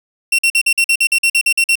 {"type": "tone bursts", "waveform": "40% pulse", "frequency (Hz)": 2725, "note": "F7", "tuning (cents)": -43, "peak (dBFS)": -9, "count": 13, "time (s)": [0.32, 1.755], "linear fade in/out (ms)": 5, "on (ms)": 67, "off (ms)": 47, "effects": []}